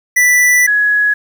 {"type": "tone pair in turn", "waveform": ["square", "sine"], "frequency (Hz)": [1975.5, 1678.4], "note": ["B6", "G#6"], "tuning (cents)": [0, 18], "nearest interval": "minor third", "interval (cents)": 282, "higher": "first", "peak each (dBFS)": [-8, -9], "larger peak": "first", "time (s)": [[0.16, 0.67], [0.67, 1.14]], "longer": "first", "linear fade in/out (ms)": 10, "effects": ["7-bit"]}